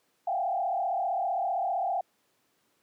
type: tone with frequency modulation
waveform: sine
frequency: 740 Hz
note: F#5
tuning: in tune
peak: -26 dBFS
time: 0.27-2.01 s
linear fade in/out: 5 ms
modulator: 35.4 Hz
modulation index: 1.8
effects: pink hiss -71 dBFS RMS until 2.82 s + high-pass 200 Hz 12 dB/octave